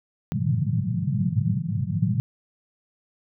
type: band-pass noise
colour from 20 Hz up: pink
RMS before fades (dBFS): -24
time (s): 0.32-2.2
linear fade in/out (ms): 0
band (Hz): 100 to 200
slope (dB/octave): 96
effects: none